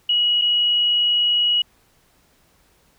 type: tone with dropouts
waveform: sine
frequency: 2910 Hz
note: F#7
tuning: 29 cents flat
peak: -15 dBFS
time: 0.09-1.62 s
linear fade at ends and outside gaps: 5 ms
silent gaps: 0.415-0.419 s
effects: pink hiss -59 dBFS RMS until 2.98 s